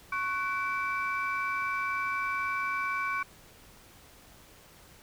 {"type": "tone cluster", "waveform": "sine", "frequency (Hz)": [1106, 1494, 2312], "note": ["C#6", "F#6", "D7"], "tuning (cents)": [-4, 16, -28], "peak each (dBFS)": [-31, -33, -33], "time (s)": [0.12, 3.23], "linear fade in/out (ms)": 5, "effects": ["tanh soft clip ceiling -22 dBFS", "pink hiss -55 dBFS RMS until 5.02 s"]}